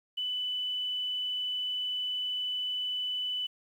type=tone with quantisation; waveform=sine; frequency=2991 Hz; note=F#7; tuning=18 cents sharp; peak=-30 dBFS; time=0.17-3.47 s; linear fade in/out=10 ms; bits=10; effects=none